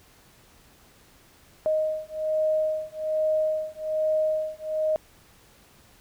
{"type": "beating tone pair", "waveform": "sine", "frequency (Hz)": [622.3, 623.5], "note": ["D#5", "D#5"], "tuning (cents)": [0, 3], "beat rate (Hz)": 1.2, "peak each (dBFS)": -26, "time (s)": [1.66, 4.96], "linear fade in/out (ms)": 0, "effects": ["pink hiss -56 dBFS RMS until 6 s"]}